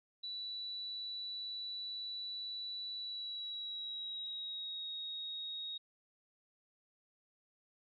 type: tone with pitch glide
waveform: sine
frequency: 3951 to 3760 Hz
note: B7 to A#7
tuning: 0 to +14 cents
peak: -40 dBFS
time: 0.23-5.78 s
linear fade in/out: 10 ms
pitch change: -86 cents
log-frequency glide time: 2.96-4.88 s
effects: none